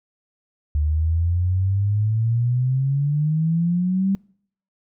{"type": "exponential sweep", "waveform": "sine", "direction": "up", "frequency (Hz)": [73.42, 197.3], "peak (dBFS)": -17, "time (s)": [0.75, 4.15], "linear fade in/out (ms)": 0, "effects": ["noise-tail reverb RT60 0.6 s tail -25 dB re dry"]}